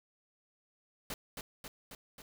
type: noise with echo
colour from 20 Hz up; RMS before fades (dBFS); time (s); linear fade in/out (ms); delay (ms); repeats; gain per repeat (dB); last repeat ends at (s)
pink; -40; 1.1-1.14; 2; 270; 4; -3; 2.22
effects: none